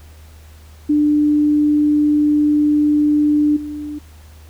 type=tone with level steps; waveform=sine; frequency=297.1 Hz; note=D4; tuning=20 cents sharp; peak=-11 / -24 dBFS; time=0.89-3.99 s; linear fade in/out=10 ms; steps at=3.56 s; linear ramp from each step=10 ms; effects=added 77 Hz sine -39 dBFS peak until 4.49 s + pink hiss -49 dBFS RMS until 4.49 s